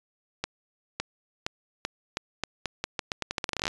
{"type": "accelerating click train", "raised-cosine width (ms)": 0.2, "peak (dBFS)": -11, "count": 23, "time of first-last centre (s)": [0.44, 3.679], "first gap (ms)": 560, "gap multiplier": 0.83, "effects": ["resampled to 22050 Hz"]}